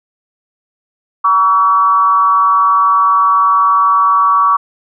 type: tone with frequency modulation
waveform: sine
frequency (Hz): 1138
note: C#6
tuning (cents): +45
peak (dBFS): -7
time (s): 1.24-4.57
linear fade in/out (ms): 10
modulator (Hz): 187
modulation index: 0.58
effects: none